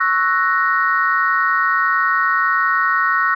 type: chord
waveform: sine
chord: F# dominant seventh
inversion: second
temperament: equal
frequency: 1108.7 / 1318.5 / 1480 / 1864.7 Hz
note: C#6 / E6 / F#6 / A#6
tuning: 0 / 0 / 0 / 0 cents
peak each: -19 dBFS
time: 0-3.35 s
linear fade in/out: 10 ms
effects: tanh soft clip ceiling -3 dBFS